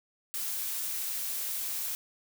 blue noise, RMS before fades -34 dBFS, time 0.34-1.95 s, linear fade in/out 0 ms, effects none

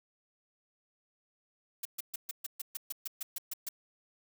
blue noise bursts, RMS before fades -37 dBFS, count 13, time 1.83-3.689 s, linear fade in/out 5 ms, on 23 ms, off 130 ms, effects none

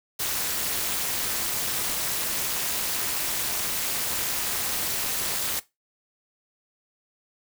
white noise with amplitude modulation, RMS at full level -24 dBFS, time 0.19-5.6 s, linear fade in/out 10 ms, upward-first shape sine, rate 289 Hz, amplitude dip 85%, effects noise-tail reverb RT60 0.2 s tail -18 dB re dry

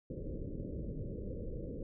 pink low-pass noise, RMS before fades -41 dBFS, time 0.1-1.83 s, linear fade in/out 2 ms, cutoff 560 Hz, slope 96 dB/octave, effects none

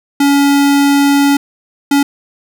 square tone bursts at uneven times, 282.1 Hz, C#4, 30 cents sharp, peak -8 dBFS, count 2, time 0.2-1.37 / 1.91-2.03 s, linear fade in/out 5 ms, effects none

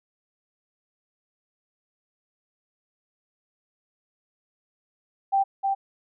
sine tone with echo, 784 Hz, G5, in tune, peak -18 dBFS, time 5.32-5.44 s, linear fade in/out 20 ms, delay 310 ms, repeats 1, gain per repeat -3 dB, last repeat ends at 5.75 s, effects none

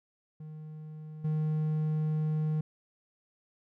triangle tone with level steps, 154.7 Hz, D#3, 10 cents flat, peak -39 / -25 dBFS, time 0.4-2.61 s, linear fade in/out 5 ms, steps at 1.24 s, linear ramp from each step 10 ms, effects none

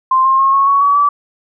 sine tone with pitch steps, 1046.5 / 1063.6 / 1080.9 / 1098.5 / 1116.4 / 1134.6 / 1153.1 Hz, C6 / C6 / C#6 / C#6 / C#6 / C#6 / D6, 0 / +28 / -44 / -16 / +12 / +40 / -32 cents, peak -8 dBFS, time 0.11-1.09 s, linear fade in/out 5 ms, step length 140 ms, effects none

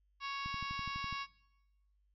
harmonic tone, 554.4 Hz, C#5, in tune, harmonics 2 / 3 / 4 / 5 / 6 / 7 / 8 / 9 / 10, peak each -40 / -50 / -46 / -46 / -54 / -50 / -56 / -53 / -54 dBFS, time 0.2-1.27 s, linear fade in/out 50 ms
click train, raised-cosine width 5 ms, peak -33 dBFS, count 9, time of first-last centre 0.46-1.127 s, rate 12 Hz
effects noise-tail reverb RT60 1.0 s tail -21 dB re dry + added 50 Hz sine -70 dBFS peak until 2.14 s

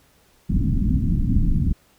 pink low-pass noise, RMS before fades -19 dBFS, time 0.49-1.73 s, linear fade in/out 10 ms, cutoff 270 Hz, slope 48 dB/octave, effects pink hiss -58 dBFS RMS until 1.98 s

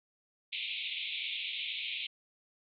white band-pass noise, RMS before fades -38 dBFS, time 0.52-2.07 s, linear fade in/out 10 ms, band 2200 to 3800 Hz, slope 96 dB/octave, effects none

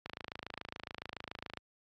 click train, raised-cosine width 0.3 ms, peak -24 dBFS, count 42, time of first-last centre 0.06-1.573 s, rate 27.1 Hz, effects high-pass 60 Hz 12 dB/octave + AAC 32 kbps

